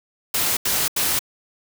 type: noise bursts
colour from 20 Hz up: white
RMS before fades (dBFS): -21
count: 3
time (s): 0.34-1.192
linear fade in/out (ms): 5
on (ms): 230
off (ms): 81
effects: none